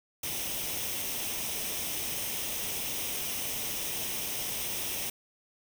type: noise with comb filter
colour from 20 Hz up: white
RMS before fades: -34 dBFS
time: 0.23-5.1 s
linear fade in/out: 5 ms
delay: 0.34 ms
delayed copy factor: +0.55
effects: none